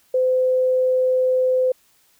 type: tone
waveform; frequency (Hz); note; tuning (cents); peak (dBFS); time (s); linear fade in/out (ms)
sine; 512; C5; -38; -15; 0.14-1.72; 5
effects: white hiss -59 dBFS RMS until 2.19 s